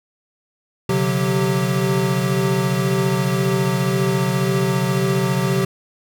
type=tone cluster; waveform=square; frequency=130.1 / 144.8 / 182.5 / 388.4 Hz; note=C3 / D3 / F#3 / G4; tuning=-9 / -24 / -24 / -16 cents; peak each=-22 / -25 / -22 / -24 dBFS; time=0.89-5.65 s; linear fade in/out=5 ms; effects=none